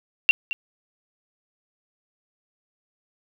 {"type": "tone with echo", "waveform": "sine", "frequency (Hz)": 2743, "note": "F7", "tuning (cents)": -32, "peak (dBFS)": -10, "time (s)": [0.29, 0.31], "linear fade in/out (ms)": 0, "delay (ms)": 220, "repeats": 1, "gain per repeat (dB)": -14, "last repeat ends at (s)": 0.53, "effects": []}